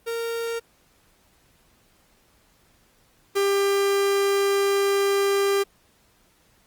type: tone pair in turn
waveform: 45% pulse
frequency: 462.3 / 397.4 Hz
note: A#4 / G4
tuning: -14 / +24 cents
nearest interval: minor third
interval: 262 cents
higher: first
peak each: -26 / -19 dBFS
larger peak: second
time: 0.06-0.6 / 3.35-5.64 s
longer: second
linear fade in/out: 20 ms
effects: pink hiss -61 dBFS RMS until 6.66 s + Opus 32 kbps